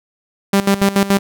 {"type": "tone with tremolo", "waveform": "sawtooth", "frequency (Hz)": 197.8, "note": "G3", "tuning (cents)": 16, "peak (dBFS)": -6, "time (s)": [0.53, 1.19], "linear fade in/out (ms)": 5, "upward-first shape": "square", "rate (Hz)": 7, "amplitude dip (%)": 80, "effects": []}